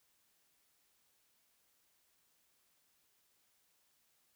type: silence
effects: white hiss -75 dBFS RMS until 4.35 s